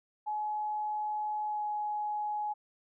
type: tone with pitch glide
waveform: sine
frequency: 847 to 840.2 Hz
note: G#5 to G#5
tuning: +34 to +20 cents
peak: -31 dBFS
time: 0.26-2.54 s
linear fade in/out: 20 ms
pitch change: -14 cents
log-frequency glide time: 1.46-1.63 s
effects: none